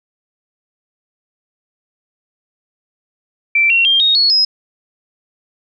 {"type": "tone with pitch steps", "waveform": "sine", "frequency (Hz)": [2339, 2734, 3195, 3734, 4365, 5101], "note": ["D7", "F7", "G7", "A#7", "C#8", "D#8"], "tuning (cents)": [-8, -37, 32, 2, -28, 42], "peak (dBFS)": -9, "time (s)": [3.55, 4.45], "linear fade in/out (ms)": 5, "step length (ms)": 150, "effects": []}